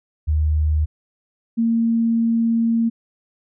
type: tone pair in turn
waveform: sine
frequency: 76.7 / 229.4 Hz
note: D#2 / A#3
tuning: -24 / -28 cents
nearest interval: octave + perfect fifth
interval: 1896 cents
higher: second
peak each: -15 dBFS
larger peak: neither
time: 0.27-0.86 / 1.57-2.9 s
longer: second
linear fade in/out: 20 ms
effects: none